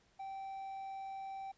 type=tone; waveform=triangle; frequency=777 Hz; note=G5; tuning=16 cents flat; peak=-40 dBFS; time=0.19-1.52 s; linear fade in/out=10 ms; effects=pink hiss -71 dBFS RMS until 1.57 s + resampled to 16000 Hz